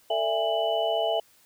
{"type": "tone cluster", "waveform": "sine", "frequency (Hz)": [448.1, 589, 664, 820, 2978], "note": ["A4", "D5", "E5", "G#5", "F#7"], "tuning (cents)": [32, 5, 12, -22, 11], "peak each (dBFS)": [-31, -34, -25, -31, -33], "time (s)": [0.1, 1.2], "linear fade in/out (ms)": 5, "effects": ["white hiss -60 dBFS RMS until 1.45 s"]}